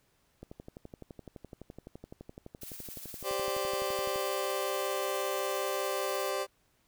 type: click train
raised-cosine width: 2 ms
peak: -31 dBFS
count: 45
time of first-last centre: 0.43-4.159 s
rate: 11.8 Hz
type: noise with tremolo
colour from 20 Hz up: blue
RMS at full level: -43 dBFS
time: 2.61-6.31 s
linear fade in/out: 10 ms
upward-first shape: triangle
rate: 17 Hz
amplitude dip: 45%
type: chord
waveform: 30% pulse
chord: G suspended fourth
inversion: none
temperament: just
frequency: 392 / 522.7 / 588 Hz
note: G4 / C5 / D5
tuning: 0 / -2 / +2 cents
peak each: -33 dBFS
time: 3.23-6.47 s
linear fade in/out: 50 ms
effects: pink hiss -71 dBFS RMS until 6.87 s